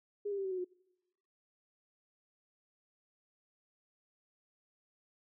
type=tone with pitch steps; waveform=sine; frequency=410 / 399.7 / 389.7 / 379.9 / 370.4 / 361.1 Hz; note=G#4 / G4 / G4 / F#4 / F#4 / F#4; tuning=-22 / +34 / -10 / +46 / +2 / -42 cents; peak=-34 dBFS; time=0.25-0.646 s; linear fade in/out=10 ms; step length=66 ms; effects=noise-tail reverb RT60 1.0 s tail -25 dB re dry